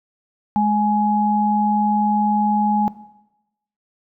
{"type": "tone pair together", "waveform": "sine", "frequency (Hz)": [210, 837.9], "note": ["G#3", "G#5"], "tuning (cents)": [19, 15], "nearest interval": "2 octaves", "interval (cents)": 2396, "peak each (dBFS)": -17, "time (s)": [0.56, 2.88], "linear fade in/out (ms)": 0, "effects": ["noise-tail reverb RT60 0.9 s tail -17 dB re dry"]}